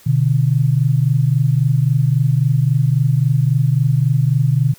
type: tone pair together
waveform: sine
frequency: 125.21 / 148.9 Hz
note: B2 / D3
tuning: +24 / +24 cents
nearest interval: minor third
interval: 300 cents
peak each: -14 / -15 dBFS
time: 0.06-4.74 s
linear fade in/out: 10 ms
effects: white hiss -47 dBFS RMS until 4.78 s